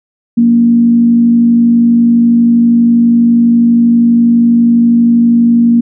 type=tone with frequency modulation; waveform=sine; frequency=234.8 Hz; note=A#3; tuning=13 cents sharp; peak=-4 dBFS; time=0.37-5.81 s; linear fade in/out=10 ms; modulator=52.3 Hz; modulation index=0.27; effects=none